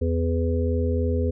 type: harmonic tone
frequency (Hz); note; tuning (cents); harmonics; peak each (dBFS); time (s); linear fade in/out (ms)
83.3; E2; +19; 1 / 3 / 5 / 6; -22 / -28 / -29 / -29; 0.01-1.31; 10
effects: none